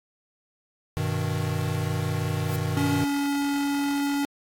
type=chord; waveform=square; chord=G augmented; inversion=none; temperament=equal; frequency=98 / 123.47 / 155.56 Hz; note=G2 / B2 / D#3; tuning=0 / 0 / 0 cents; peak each=-30 / -31 / -29 dBFS; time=0.97-3.04 s; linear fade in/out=0 ms
type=noise with exponential growth; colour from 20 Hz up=violet; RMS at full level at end=-35 dBFS; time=2.32-2.56 s; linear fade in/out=0 ms; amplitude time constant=51 ms
type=tone; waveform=square; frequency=283.3 Hz; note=C#4; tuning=38 cents sharp; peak=-24 dBFS; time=2.77-4.25 s; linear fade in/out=0 ms
effects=AAC 64 kbps